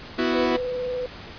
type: chord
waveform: sawtooth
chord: B suspended fourth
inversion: none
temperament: equal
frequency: 246.9 / 329.6 / 370 Hz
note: B3 / E4 / F#4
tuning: 0 / 0 / 0 cents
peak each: -21 dBFS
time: 0.18-0.57 s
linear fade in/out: 10 ms
type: tone with vibrato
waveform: sine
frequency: 499.9 Hz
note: B4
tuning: 21 cents sharp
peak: -25 dBFS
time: 0.34-1.06 s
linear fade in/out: 2 ms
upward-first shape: sine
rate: 20 Hz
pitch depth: 25 cents each way
effects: pink hiss -40 dBFS RMS until 1.38 s + resampled to 11025 Hz